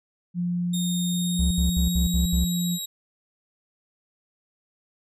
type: tone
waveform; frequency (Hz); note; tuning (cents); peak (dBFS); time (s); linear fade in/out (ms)
sine; 175.8; F3; +12; -23; 0.34-2.79; 50
type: tone with pitch glide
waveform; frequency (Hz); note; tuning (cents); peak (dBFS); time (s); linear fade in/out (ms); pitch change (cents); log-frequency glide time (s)
20% pulse; 3688 to 3827; A#7 to A#7; -19 to +45; -24; 0.73-2.86; 10; +64; 1.07-2.29
type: tone bursts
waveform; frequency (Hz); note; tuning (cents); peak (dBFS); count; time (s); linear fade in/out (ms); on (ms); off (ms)
triangle; 67.2; C2; +47; -18; 6; 1.39-2.445; 5; 120; 67
effects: none